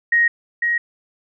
sine tone pair in turn, 1876 / 1888 Hz, A#6 / A#6, +11 / +22 cents, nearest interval unison, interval 11 cents, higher second, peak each -12 / -16 dBFS, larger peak first, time 0.12-0.28 / 0.62-0.78 s, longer neither, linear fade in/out 5 ms, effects none

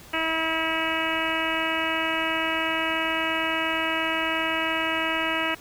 harmonic tone, 322.9 Hz, E4, 36 cents flat, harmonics 1 / 2 / 3 / 4 / 5 / 6 / 7 / 8 / 9, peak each -32 / -32 / -32 / -32 / -32 / -32 / -32 / -32 / -32 dBFS, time 0.13-5.55 s, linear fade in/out 10 ms, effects pink hiss -47 dBFS RMS until 5.6 s

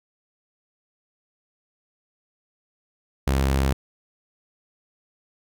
sawtooth tone, 67.4 Hz, C#2, 48 cents flat, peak -15 dBFS, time 3.27-3.73 s, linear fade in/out 5 ms, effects none

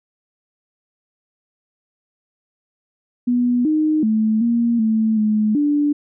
sine tone with pitch steps, 244.4 / 308.8 / 218.1 / 234.7 / 220.3 / 213.8 / 292.4 Hz, B3 / D#4 / A3 / A#3 / A3 / A3 / D4, -18 / -13 / -15 / +12 / +2 / -49 / -7 cents, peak -14 dBFS, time 3.27-5.93 s, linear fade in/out 10 ms, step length 380 ms, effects none

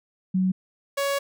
sine / sawtooth tone pair in turn, 186.5 / 558.9 Hz, F#3 / C#5, +14 / +14 cents, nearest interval octave + perfect fifth, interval 1900 cents, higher second, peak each -19 dBFS, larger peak neither, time 0.34-0.52 / 0.97-1.19 s, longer second, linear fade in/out 10 ms, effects none

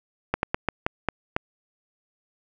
slowing click train, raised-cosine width 0.5 ms, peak -7 dBFS, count 7, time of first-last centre 0.34-1.365 s, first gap 91 ms, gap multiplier 1.25, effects none

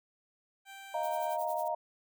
15% pulse tone, 783 Hz, G5, 2 cents flat, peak -40 dBFS, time 0.65-1.38 s, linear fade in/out 50 ms
sine chord, Eb suspended second, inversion none, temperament equal, 622.3 / 698.5 / 932.3 Hz, Eb5 / F5 / Bb5, 0 / 0 / 0 cents, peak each -35 dBFS, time 0.94-1.75 s, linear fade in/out 5 ms
violet noise with tremolo, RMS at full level -45 dBFS, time 1.03-1.68 s, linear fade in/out 2 ms, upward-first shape triangle, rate 11 Hz, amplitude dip 100%
effects none

